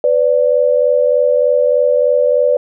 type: tone pair together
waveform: sine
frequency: 500 / 583.3 Hz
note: B4 / D5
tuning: +21 / -12 cents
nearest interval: minor third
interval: 267 cents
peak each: -12 dBFS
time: 0.04-2.57 s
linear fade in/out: 2 ms
effects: none